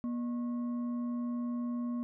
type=tone with frequency modulation; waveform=sine; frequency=240.4 Hz; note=B3; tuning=46 cents flat; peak=-32 dBFS; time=0.04-2.03 s; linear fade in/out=0 ms; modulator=848 Hz; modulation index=0.24; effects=none

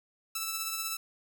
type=tone with tremolo; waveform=5% pulse; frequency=1318.5 Hz; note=E6; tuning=in tune; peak=-19 dBFS; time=0.35-0.97 s; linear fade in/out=5 ms; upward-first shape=triangle; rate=16 Hz; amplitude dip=40%; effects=none

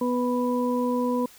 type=harmonic tone; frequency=246.9 Hz; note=B3; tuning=in tune; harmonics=1 / 2 / 4; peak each=-24 / -27 / -30 dBFS; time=0.01-1.26 s; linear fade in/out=5 ms; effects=white hiss -51 dBFS RMS until 1.38 s

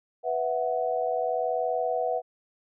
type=chord; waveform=sine; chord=B suspended fourth; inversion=none; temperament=equal; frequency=493.9 / 659.3 / 740 Hz; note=B4 / E5 / F#5; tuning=0 / 0 / 0 cents; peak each=-29 dBFS; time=0.23-2.22 s; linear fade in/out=50 ms; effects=none

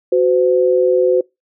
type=tone pair together; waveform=sine; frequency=370 / 510.7 Hz; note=F#4 / C5; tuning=0 / -42 cents; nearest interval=tritone; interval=558 cents; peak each=-13 dBFS; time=0.12-1.21 s; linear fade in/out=5 ms; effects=noise-tail reverb RT60 0.2 s tail -24 dB re dry

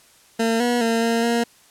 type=tone with pitch steps; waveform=20% pulse; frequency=227.3 / 241.8 / 228.5 / 230.5 / 234.6 Hz; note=A#3 / B3 / A#3 / A#3 / A#3; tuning=-43 / -36 / -34 / -19 / +11 cents; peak=-13 dBFS; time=0.39-1.44 s; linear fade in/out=10 ms; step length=210 ms; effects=white hiss -53 dBFS RMS until 1.7 s + low-pass 11000 Hz 12 dB/octave

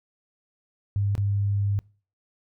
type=tone with dropouts; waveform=sine; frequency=100.7 Hz; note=G2; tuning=47 cents sharp; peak=-21 dBFS; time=0.96-1.79 s; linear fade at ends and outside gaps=0 ms; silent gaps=1.152-1.179 s; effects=noise-tail reverb RT60 0.4 s tail -25 dB re dry

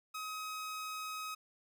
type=tone; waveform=sawtooth; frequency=1267 Hz; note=D#6; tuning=31 cents sharp; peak=-36 dBFS; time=0.14-1.35 s; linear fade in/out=10 ms; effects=none

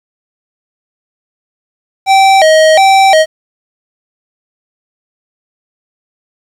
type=tone with vibrato; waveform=square; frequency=699 Hz; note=F5; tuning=1 cent sharp; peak=-4 dBFS; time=2.06-3.26 s; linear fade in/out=50 ms; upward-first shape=square; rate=1.4 Hz; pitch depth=180 cents each way; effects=low-pass 7000 Hz 12 dB/octave + 7-bit

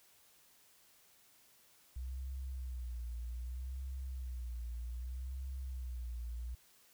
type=tone with vibrato; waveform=sine; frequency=62.2 Hz; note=B1; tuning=13 cents sharp; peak=-39 dBFS; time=1.96-6.55 s; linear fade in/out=5 ms; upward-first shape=sine; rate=0.64 Hz; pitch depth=100 cents each way; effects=white hiss -66 dBFS RMS until 6.93 s

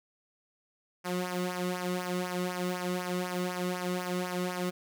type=tone with flanger; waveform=sawtooth; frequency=180.3 Hz; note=F#3; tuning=45 cents flat; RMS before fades=-33 dBFS; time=1.04-4.71 s; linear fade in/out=20 ms; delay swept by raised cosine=0.25 to 1.25 ms; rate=4 Hz; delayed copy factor=-0.75; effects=none

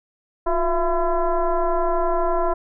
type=tone with frequency modulation; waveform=sine; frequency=326.1 Hz; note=E4; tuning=19 cents flat; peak=-17 dBFS; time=0.46-2.54 s; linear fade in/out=10 ms; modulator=342 Hz; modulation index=2.3; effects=none

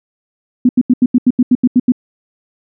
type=tone bursts; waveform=sine; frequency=248.6 Hz; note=B3; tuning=12 cents sharp; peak=-5 dBFS; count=11; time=0.65-1.921 s; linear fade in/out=5 ms; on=41 ms; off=82 ms; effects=none

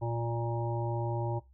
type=harmonic tone; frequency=117.2 Hz; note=A#2; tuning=10 cents sharp; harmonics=1 / 3 / 5 / 7 / 8; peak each=-32 / -37 / -39 / -40 / -41 dBFS; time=0.01-1.4 s; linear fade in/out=20 ms; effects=noise-tail reverb RT60 0.2 s tail -19 dB re dry + added 65 Hz sine -56 dBFS peak until 1.53 s

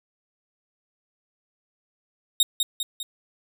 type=tone with echo; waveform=sawtooth; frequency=3729 Hz; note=A#7; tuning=in tune; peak=-12 dBFS; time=2.4-2.43 s; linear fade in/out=2 ms; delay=200 ms; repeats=3; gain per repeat=-5 dB; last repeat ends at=3.03 s; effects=none

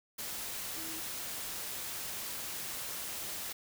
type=tone in noise; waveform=sine; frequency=322.1 Hz; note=E4; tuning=40 cents flat; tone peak=-47 dBFS; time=0.76-1 s; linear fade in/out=10 ms; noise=white; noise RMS=-40 dBFS; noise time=0.18-3.53 s; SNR=-10 dB; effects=none

